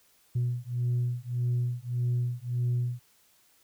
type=beating tone pair; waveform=sine; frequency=121.3 / 123 Hz; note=B2 / B2; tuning=-31 / -7 cents; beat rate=1.7 Hz; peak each=-28 / -28 dBFS; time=0.35-3 s; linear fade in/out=10 ms; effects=tanh soft clip ceiling -22 dBFS + white hiss -64 dBFS RMS until 3.63 s